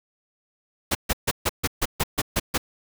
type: noise bursts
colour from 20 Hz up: pink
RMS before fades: -22 dBFS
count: 10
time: 0.91-2.58 s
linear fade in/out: 10 ms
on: 41 ms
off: 140 ms
effects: none